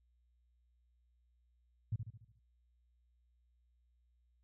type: tone with echo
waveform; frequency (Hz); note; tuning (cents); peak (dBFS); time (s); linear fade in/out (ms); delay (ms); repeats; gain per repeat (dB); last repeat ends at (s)
sine; 110; A2; 0; -32; 1.92-1.96; 5; 72; 6; -6; 2.392
effects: added 60 Hz sine -70 dBFS peak until 4.43 s